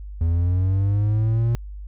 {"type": "linear sweep", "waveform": "triangle", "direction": "up", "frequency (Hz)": [81.3, 118.3], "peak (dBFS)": -15, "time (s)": [0.21, 1.55], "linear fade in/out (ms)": 0, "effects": ["added 50 Hz sine -32 dBFS peak until 1.87 s"]}